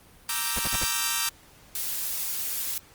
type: chord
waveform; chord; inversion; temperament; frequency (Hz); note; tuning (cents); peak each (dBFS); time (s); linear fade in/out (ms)
5% pulse; E half-diminished seventh; second; equal; 932.3 / 1174.7 / 1318.5 / 1568; Bb5 / D6 / E6 / G6; 0 / 0 / 0 / 0; -19; 0.29-1.29; 2
type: noise bursts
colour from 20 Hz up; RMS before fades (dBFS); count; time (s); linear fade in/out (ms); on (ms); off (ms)
pink; -30; 4; 0.56-0.843; 5; 34; 49
type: noise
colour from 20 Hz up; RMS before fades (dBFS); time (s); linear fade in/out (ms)
blue; -30; 1.75-2.78; 2
effects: pink hiss -54 dBFS RMS until 2.94 s + Opus 32 kbps